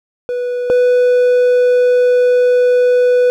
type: tone pair in turn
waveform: triangle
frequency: 491.5 / 494.9 Hz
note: B4 / B4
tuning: -8 / +4 cents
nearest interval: unison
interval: 12 cents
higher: second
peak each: -14 / -6 dBFS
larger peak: second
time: 0.29-0.7 / 0.7-3.3 s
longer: second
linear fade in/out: 0 ms
effects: none